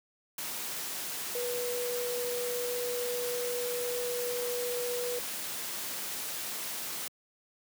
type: tone in noise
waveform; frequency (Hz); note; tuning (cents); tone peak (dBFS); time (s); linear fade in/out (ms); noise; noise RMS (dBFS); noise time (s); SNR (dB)
sine; 487.9; B4; -21; -32; 1.35-5.19; 2; white; -37; 0.38-7.08; +2
effects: high-pass 150 Hz 12 dB/octave